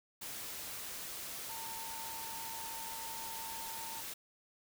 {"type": "tone in noise", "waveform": "sine", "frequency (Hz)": 905, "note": "A5", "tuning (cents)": 48, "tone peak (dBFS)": -46, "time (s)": [1.49, 4.01], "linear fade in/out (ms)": 10, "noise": "white", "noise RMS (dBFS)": -44, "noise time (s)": [0.21, 4.14], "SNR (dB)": -5, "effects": []}